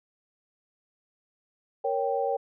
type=chord; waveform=sine; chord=G diminished; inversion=first; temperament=equal; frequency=466.2 / 554.4 / 784 Hz; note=Bb4 / Db5 / G5; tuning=0 / 0 / 0 cents; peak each=-29 dBFS; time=1.84-2.37 s; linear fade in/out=10 ms; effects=none